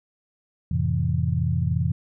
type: chord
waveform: sine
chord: F major seventh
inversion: none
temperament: equal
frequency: 87.31 / 110 / 130.81 / 164.81 Hz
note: F2 / A2 / C3 / E3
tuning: 0 / 0 / 0 / 0 cents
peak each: -25 / -28 / -25 / -26 dBFS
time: 0.71-1.92 s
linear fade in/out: 5 ms
effects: none